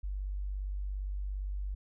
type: tone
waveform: sine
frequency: 48.71 Hz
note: G1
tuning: 10 cents flat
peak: -33 dBFS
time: 0.03-1.75 s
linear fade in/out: 10 ms
effects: none